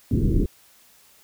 pink low-pass noise, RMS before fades -20 dBFS, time 0.11-0.46 s, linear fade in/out 2 ms, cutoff 390 Hz, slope 48 dB/octave, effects white hiss -55 dBFS RMS until 1.23 s

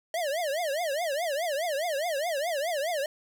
square tone with vibrato, 622.3 Hz, D#5, in tune, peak -28 dBFS, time 0.14-3.06 s, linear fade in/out 2 ms, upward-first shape triangle, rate 4.8 Hz, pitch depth 280 cents each way, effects none

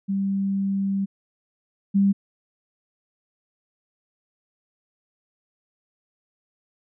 sine tone pair in turn, 196 / 197.82 Hz, G3 / G3, 0 / +16 cents, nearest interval unison, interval 16 cents, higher second, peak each -21 / -15 dBFS, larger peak second, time 0.08-1.06 / 1.94-2.13 s, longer first, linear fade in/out 20 ms, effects none

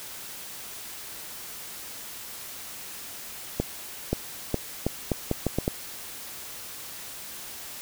accelerating click train, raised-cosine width 2 ms, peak -10 dBFS, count 9, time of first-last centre 3.6-5.679 s, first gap 530 ms, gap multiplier 0.78, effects white hiss -40 dBFS RMS until 7.81 s

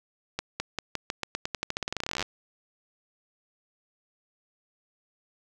accelerating click train, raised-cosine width 0.2 ms, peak -12 dBFS, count 29, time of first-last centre 0.39-2.226 s, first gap 210 ms, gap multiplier 0.89, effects none

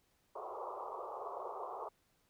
white band-pass noise, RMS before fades -44 dBFS, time 0.35-1.89 s, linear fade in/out 10 ms, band 370 to 1200 Hz, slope 96 dB/octave, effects pink hiss -75 dBFS RMS until 2.29 s

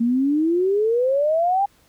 sine exponential sweep, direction up, 227.6 to 816 Hz, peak -16 dBFS, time 0-1.66 s, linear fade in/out 10 ms, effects pink hiss -58 dBFS RMS until 1.88 s

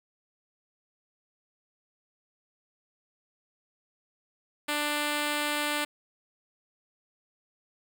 5% pulse tone, 295.5 Hz, D4, 11 cents sharp, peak -16 dBFS, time 4.68-5.85 s, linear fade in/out 10 ms, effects none

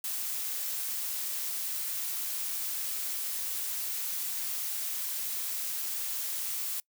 blue noise, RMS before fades -34 dBFS, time 0.04-6.8 s, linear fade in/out 2 ms, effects noise-tail reverb RT60 0.1 s tail -24 dB re dry

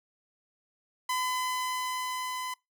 sawtooth tone with level ramp, 1012 Hz, B5, 42 cents sharp, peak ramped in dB -24 to -30 dBFS, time 1.09-2.54 s, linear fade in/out 5 ms, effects noise-tail reverb RT60 0.2 s tail -23 dB re dry

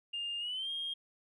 sine tone with pitch glide, 2814 to 3232 Hz, F7 to G#7, +12 to -48 cents, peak -34 dBFS, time 0.13-0.94 s, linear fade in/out 10 ms, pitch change +240 cents, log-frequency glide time 0.39-0.7 s, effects tanh soft clip ceiling -31 dBFS

